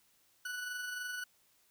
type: tone with amplitude modulation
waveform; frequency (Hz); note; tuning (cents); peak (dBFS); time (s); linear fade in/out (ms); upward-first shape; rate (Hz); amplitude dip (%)
40% pulse; 1480; F#6; 0; -36; 0.45-1.24; 5; sine; 23.4; 35
effects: white hiss -70 dBFS RMS until 1.7 s